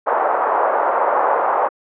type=band-pass noise; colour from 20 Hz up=white; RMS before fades=-17 dBFS; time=0.06-1.69 s; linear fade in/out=20 ms; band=500 to 1100 Hz; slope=24 dB/octave; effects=low-pass 2000 Hz 12 dB/octave